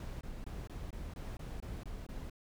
brown noise bursts, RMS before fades -43 dBFS, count 10, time 0-2.298 s, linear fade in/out 2 ms, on 210 ms, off 22 ms, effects none

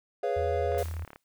triangle chord, C# dominant seventh, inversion second, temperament equal with one note detuned, 415.3 / 493.9 / 554.4 / 693.6 Hz, G#4 / B4 / C#5 / E#5, 0 / 0 / 0 / -12 cents, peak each -30 dBFS, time 0.23-0.83 s, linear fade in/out 5 ms
sine tone, 82.41 Hz, E2, in tune, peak -32 dBFS, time 0.36-1.05 s, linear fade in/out 10 ms
click train, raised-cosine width 0.5 ms, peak -30 dBFS, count 17, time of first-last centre 0.72-1.16 s, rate 36.4 Hz
white noise with exponential decay, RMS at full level -41 dBFS, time 0.78-1.24 s, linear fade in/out 1 ms, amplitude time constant 100 ms
effects none

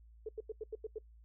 sine tone bursts, 436.3 Hz, A4, 15 cents flat, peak -37 dBFS, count 7, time 0.26-0.985 s, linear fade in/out 5 ms, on 29 ms, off 87 ms, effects noise-tail reverb RT60 0.1 s tail -24 dB re dry + added 56 Hz sine -56 dBFS peak until 1.24 s

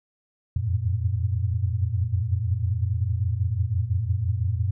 sine tone cluster, 82.8 / 89 / 94.6 / 104.8 / 114.9 Hz, E2 / F2 / F#2 / G#2 / A#2, +8 / +33 / +39 / +16 / -25 cents, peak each -34 / -25 / -32 / -31 / -26 dBFS, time 0.56-4.71 s, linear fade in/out 5 ms, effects none

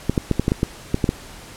clicks, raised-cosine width 3 ms, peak -4 dBFS, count 10, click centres 0.096 / 0.178 / 0.313 / 0.396 / 0.481 / 0.519 / 0.631 / 0.944 / 1.042 / 1.091 s, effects pink hiss -40 dBFS RMS until 1.56 s + low-pass 11000 Hz 12 dB/octave

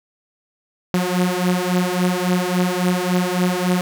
sawtooth beating tone pair, 178.7 / 182.3 Hz, F3 / F#3, +40 / -25 cents, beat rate 3.6 Hz, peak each -16 dBFS, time 0.94-3.81 s, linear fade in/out 0 ms, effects none

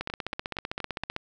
two click trains, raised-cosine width 0.3 ms, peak -15 / -18 dBFS, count 19 / 5, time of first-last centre 0.01-1.164 / 0.1-1.037 s, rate 15.6 / 4.27 Hz, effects none

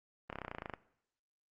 slowing click train, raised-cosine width 0.5 ms, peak -25 dBFS, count 14, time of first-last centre 0.3-0.737 s, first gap 28 ms, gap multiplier 1.03, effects noise-tail reverb RT60 0.7 s tail -18 dB re dry + Opus 32 kbps

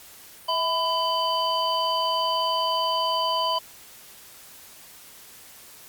sine tone cluster, 650 / 1001 / 3036 / 4644 Hz, E5 / B5 / F#7 / D8, -24 / +23 / +44 / -20 cents, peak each -29 / -24 / -28 / -32 dBFS, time 0.48-3.59 s, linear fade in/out 10 ms, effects white hiss -47 dBFS RMS until 5.88 s + Opus 48 kbps

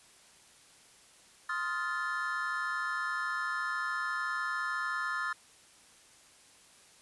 triangle chord, F dominant seventh, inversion second, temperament just, 1047.7 / 1257.2 / 1396.9 / 1746.1 Hz, C6 / Eb6 / F6 / A6, +2 / +18 / 0 / -14 cents, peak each -38 / -36 / -35 / -34 dBFS, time 1.49-5.33 s, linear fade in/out 5 ms, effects white hiss -59 dBFS RMS until 7.01 s + resampled to 24000 Hz

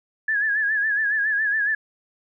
sine tone with vibrato, 1700 Hz, G#6, 40 cents sharp, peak -19 dBFS, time 0.28-1.75 s, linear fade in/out 5 ms, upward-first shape sine, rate 7.2 Hz, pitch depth 76 cents each way, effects none

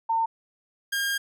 sine / sawtooth tone pair in turn, 906 / 1614.3 Hz, A#5 / G#6, -50 / -50 cents, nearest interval minor seventh, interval 1000 cents, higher second, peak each -21 dBFS, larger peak neither, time 0.09-0.26 / 0.92-1.18 s, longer second, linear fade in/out 10 ms, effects none

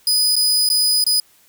sawtooth tone with dropouts, 4978 Hz, D#8, in tune, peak -11 dBFS, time 0.07-1.2 s, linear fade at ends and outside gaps 2 ms, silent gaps 0.356-0.364 / 0.69-0.7 / 1.041-1.065 s, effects white hiss -54 dBFS RMS until 1.48 s

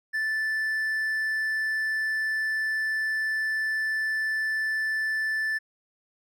triangle tone, 1757 Hz, A6, 3 cents flat, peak -23 dBFS, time 0.13-5.59 s, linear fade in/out 20 ms, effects none

